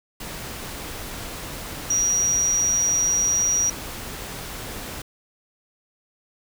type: tone in noise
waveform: sine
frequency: 5760 Hz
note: F#8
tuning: 47 cents flat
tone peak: -18 dBFS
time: 1.9-3.7 s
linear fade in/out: 5 ms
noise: pink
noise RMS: -34 dBFS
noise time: 0.2-5.02 s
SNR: +13 dB
effects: none